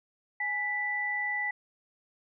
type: tone pair together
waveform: sine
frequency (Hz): 830.6 / 1975.5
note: G#5 / B6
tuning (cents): 0 / 0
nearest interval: octave + minor third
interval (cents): 1500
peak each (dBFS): -37 / -29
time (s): 0.4-1.51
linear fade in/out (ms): 5
effects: none